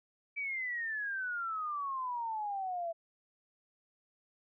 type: exponential sweep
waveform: sine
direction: down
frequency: 2318 to 659.3 Hz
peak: -34 dBFS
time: 0.36-2.93 s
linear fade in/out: 20 ms
effects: none